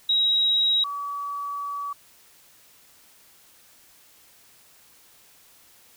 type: tone pair in turn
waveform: sine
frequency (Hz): 3829 / 1142.3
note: A#7 / D6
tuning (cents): +46 / -48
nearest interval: octave + major sixth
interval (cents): 2094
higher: first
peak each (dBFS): -18 / -28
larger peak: first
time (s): 0.09-0.84 / 0.84-1.93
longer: second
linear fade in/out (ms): 5
effects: white hiss -55 dBFS RMS until 5.96 s